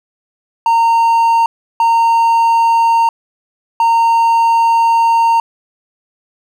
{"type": "tone bursts at uneven times", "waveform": "triangle", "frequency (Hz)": 920, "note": "A#5", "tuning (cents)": -23, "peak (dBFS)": -6, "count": 3, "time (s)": [[0.66, 1.46], [1.8, 3.09], [3.8, 5.4]], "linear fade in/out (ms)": 2, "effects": []}